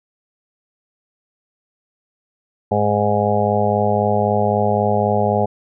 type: harmonic tone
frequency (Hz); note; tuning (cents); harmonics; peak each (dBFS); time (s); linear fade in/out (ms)
103.83; G#2; 0; 1 / 2 / 4 / 5 / 6 / 7 / 8; -22 / -22 / -22 / -22 / -22 / -22 / -22; 2.71-5.46; 10
effects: none